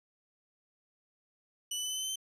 20% pulse tone with pitch steps, 2967 / 2988 / 3008 / 3029 / 3050 / 3072 / 3093 Hz, F#7 / F#7 / F#7 / F#7 / G7 / G7 / G7, +4 / +16 / +28 / +40 / -48 / -36 / -24 cents, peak -28 dBFS, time 1.71-2.158 s, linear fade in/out 5 ms, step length 64 ms, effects resampled to 32000 Hz

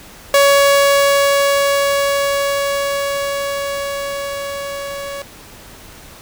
sawtooth tone with level ramp, 561 Hz, C#5, 21 cents sharp, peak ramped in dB -4 to -21 dBFS, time 0.34-5.22 s, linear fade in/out 2 ms, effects pink hiss -39 dBFS RMS until 6.21 s

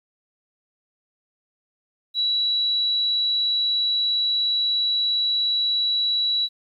sine tone, 3919 Hz, B7, 14 cents flat, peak -19 dBFS, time 2.14-6.49 s, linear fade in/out 50 ms, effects 10-bit

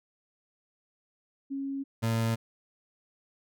sine / 30% pulse tone pair in turn, 274.3 / 113.74 Hz, C#4 / A#2, -18 / -42 cents, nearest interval octave + minor third, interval 1524 cents, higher first, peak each -31 / -23 dBFS, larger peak second, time 1.5-1.84 / 2.02-2.36 s, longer neither, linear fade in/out 20 ms, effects none

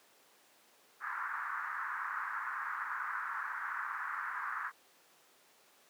white band-pass noise, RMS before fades -39 dBFS, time 1-4.72 s, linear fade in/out 50 ms, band 1000 to 1700 Hz, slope 48 dB/octave, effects pink hiss -64 dBFS RMS until 5.89 s + high-pass 400 Hz 12 dB/octave

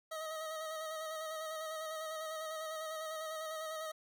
25% pulse tone with vibrato, 632 Hz, D#5, 27 cents sharp, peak -36 dBFS, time 0.11-3.92 s, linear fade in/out 10 ms, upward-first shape square, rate 10 Hz, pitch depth 25 cents each way, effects none

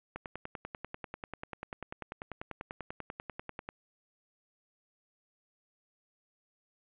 click train, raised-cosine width 0.5 ms, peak -24 dBFS, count 37, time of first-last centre 0.16-3.689 s, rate 10.2 Hz, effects resampled to 8000 Hz + 10-bit

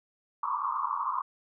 white band-pass noise, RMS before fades -31 dBFS, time 0.43-1.22 s, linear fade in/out 5 ms, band 950 to 1200 Hz, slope 96 dB/octave, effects none

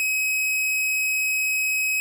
45% pulse tone, 2544 Hz, D#7, 38 cents sharp, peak -21 dBFS, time 0-2 s, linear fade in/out 0 ms, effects none

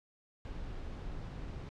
brown noise, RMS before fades -42 dBFS, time 0.45-1.69 s, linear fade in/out 0 ms, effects low-pass 5000 Hz 12 dB/octave

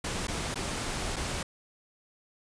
pink noise with dropouts, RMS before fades -33 dBFS, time 0.04-1.43 s, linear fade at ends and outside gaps 5 ms, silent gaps 0.271-0.281 / 0.544-0.556 / 1.161-1.164 s, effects resampled to 22050 Hz

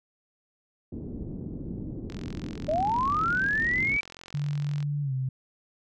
white low-pass noise, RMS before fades -36 dBFS, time 0.92-3.97 s, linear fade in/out 5 ms, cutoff 310 Hz, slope 24 dB/octave
click train, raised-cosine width 0.2 ms, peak -26 dBFS, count 121, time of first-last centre 2.1-4.827 s, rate 44 Hz
sine linear sweep, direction up, 584 to 2333 Hz, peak -23 dBFS, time 2.68-4.01 s, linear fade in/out 10 ms
sine tone with pitch glide, 145.4 to 131.04 Hz, D3 to C3, -17 to +3 cents, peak -26 dBFS, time 4.34-5.29 s, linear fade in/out 5 ms, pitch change -180 cents, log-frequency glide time 5.02-5.13 s
effects none

